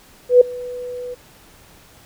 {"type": "tone with ADSR envelope", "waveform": "sine", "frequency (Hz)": 493.9, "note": "B4", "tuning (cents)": 0, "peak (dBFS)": -3, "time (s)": [0.29, 1.15], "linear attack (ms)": 120, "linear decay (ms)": 6, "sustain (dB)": -23, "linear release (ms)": 18, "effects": ["pink hiss -48 dBFS RMS until 2.05 s"]}